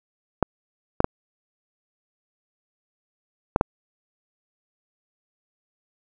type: clicks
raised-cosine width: 1 ms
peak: -3 dBFS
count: 5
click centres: 0.427 / 1.004 / 1.044 / 3.561 / 3.611 s
effects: none